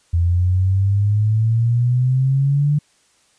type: exponential sweep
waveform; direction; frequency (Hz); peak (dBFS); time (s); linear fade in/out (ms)
sine; up; 84.1 to 148.9; -13; 0.13-2.79; 10
effects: white hiss -58 dBFS RMS until 3.38 s + resampled to 22050 Hz